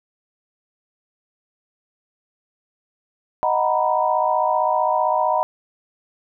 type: chord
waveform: sine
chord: B major seventh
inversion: first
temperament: equal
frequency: 622.3 / 740 / 932.3 / 987.8 Hz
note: D#5 / F#5 / A#5 / B5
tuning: 0 / 0 / 0 / 0 cents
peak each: -22 dBFS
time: 3.43-5.43 s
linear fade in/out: 0 ms
effects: none